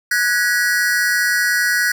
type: tone cluster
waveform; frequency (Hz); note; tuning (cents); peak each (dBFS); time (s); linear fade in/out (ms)
square; 1475 / 1660 / 1929; F#6 / G#6 / B6; -6 / -1 / -41; -20; 0.11-1.92; 5
effects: none